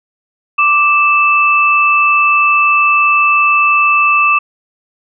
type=tone pair together; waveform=sine; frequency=1174.6 / 2637 Hz; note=D6 / E7; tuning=0 / 0 cents; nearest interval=octave + major second; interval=1400 cents; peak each=-10 dBFS; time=0.58-4.39 s; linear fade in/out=10 ms; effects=none